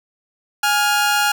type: tone pair together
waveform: sawtooth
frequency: 830.6 / 1409.9 Hz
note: G#5 / F6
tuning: 0 / +16 cents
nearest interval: major sixth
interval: 916 cents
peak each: -14 dBFS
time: 0.63-1.32 s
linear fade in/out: 5 ms
effects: none